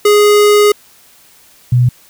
square / sine tone pair in turn, 415.3 / 123.47 Hz, G#4 / B2, 0 / 0 cents, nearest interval octave + major sixth, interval 2100 cents, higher first, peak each -6 dBFS, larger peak neither, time 0.05-0.72 / 1.72-1.89 s, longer first, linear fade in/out 5 ms, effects white hiss -45 dBFS RMS until 2.09 s

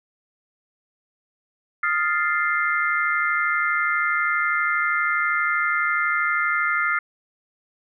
sine chord, F dominant seventh, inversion third, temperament equal, 1244.5 / 1396.9 / 1760 / 2093 Hz, Eb6 / F6 / A6 / C7, 0 / 0 / 0 / 0 cents, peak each -26 / -23 / -28 / -24 dBFS, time 1.83-6.99 s, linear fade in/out 5 ms, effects none

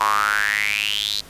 square tone with high-pass filter sweep, 51.91 Hz, G#1, in tune, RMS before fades -21 dBFS, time 0-1.21 s, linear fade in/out 10 ms, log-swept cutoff 1000 to 4200 Hz, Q 7.9, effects pink hiss -44 dBFS RMS until 1.29 s + resampled to 32000 Hz

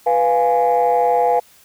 sine chord, F diminished, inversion second, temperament equal, 493.9 / 698.5 / 830.6 Hz, Cb5 / F5 / Ab5, 0 / 0 / 0 cents, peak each -16 dBFS, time 0.06-1.4 s, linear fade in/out 10 ms, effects tanh soft clip ceiling -7 dBFS + white hiss -50 dBFS RMS until 1.64 s

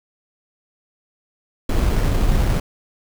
brown noise with sample-and-hold, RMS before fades -17 dBFS, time 1.69-2.6 s, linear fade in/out 5 ms, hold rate 3675 Hz, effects none

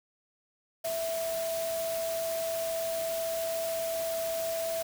sine tone in noise, 659.3 Hz, E5, in tune, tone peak -30 dBFS, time 0.84-4.83 s, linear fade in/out 10 ms, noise white, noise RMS -39 dBFS, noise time 0.84-4.83 s, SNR +6 dB, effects none

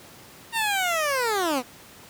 15% pulse linear sweep, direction down, 932 to 233.1 Hz, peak -16 dBFS, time 0.52-1.63 s, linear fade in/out 50 ms, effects pink hiss -47 dBFS RMS until 2.09 s + high-pass 100 Hz 12 dB/octave

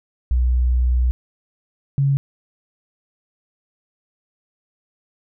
sine tone pair in turn, 61.8 / 138.74 Hz, B1 / C#3, +2 / +2 cents, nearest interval octave + major second, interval 1400 cents, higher second, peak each -14 dBFS, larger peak neither, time 0.31-1.11 / 1.98-2.17 s, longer first, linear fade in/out 0 ms, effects none

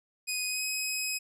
15% pulse tone with pitch glide, 2498 to 2533 Hz, D#7 to D#7, +6 to +30 cents, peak -23 dBFS, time 0.27-1.19 s, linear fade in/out 20 ms, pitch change +24 cents, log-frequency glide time 0.46-0.64 s, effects none

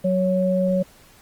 sine tone pair together, 185.7 / 555.1 Hz, F#3 / C#5, +7 / +2 cents, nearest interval octave + perfect fifth, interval 1895 cents, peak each -20 dBFS, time 0.04-0.83 s, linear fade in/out 10 ms, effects pink hiss -51 dBFS RMS until 1.21 s + Opus 32 kbps

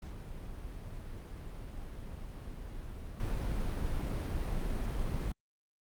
brown noise with level steps, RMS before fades -43 / -34 dBFS, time 0.02-5.32 s, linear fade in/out 5 ms, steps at 3.2 s, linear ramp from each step 2 ms, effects Opus 48 kbps

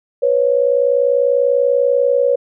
sine tone pair together, 490.9 / 551 Hz, B4 / C#5, -10 / -11 cents, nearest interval major second, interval 199 cents, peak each -14 dBFS, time 0.22-2.36 s, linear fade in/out 10 ms, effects none

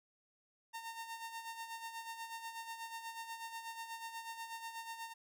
sawtooth tone with tremolo, 913 Hz, A#5, 36 cents flat, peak -38 dBFS, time 0.73-5.14 s, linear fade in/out 20 ms, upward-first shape sine, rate 8.2 Hz, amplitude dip 60%, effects none

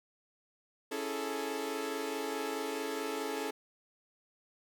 sawtooth chord, A major seventh, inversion first, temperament equal, 277.2 / 329.6 / 415.3 / 440 Hz, C#4 / E4 / G#4 / A4, 0 / 0 / 0 / 0 cents, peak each -37 / -39 / -37 / -34 dBFS, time 0.91-3.51 s, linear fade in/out 10 ms, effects none

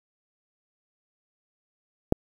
click, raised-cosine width 2 ms, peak -5 dBFS, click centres 2.124 s, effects 7-bit

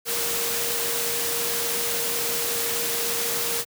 sine tone in noise, 468.5 Hz, A#4, 9 cents sharp, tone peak -33 dBFS, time 0.05-3.65 s, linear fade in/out 50 ms, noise white, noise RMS -26 dBFS, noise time 0.05-3.65 s, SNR -10 dB, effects high-pass 100 Hz 12 dB/octave

